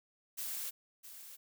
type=noise with echo; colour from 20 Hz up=blue; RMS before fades=-40 dBFS; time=0.37-0.71 s; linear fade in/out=20 ms; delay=660 ms; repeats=1; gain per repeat=-11 dB; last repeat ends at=1.37 s; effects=none